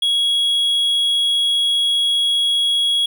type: tone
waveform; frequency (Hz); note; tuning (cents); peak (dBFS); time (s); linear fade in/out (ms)
triangle; 3325; G#7; +1; -13; 0.02-3.06; 5
effects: none